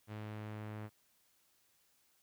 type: tone with low-pass filter sweep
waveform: sawtooth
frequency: 106.7 Hz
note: G#2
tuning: 47 cents sharp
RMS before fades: -45 dBFS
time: 0.07-0.9 s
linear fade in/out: 50 ms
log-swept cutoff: 3000 to 2000 Hz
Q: 1
effects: white hiss -73 dBFS RMS until 2.22 s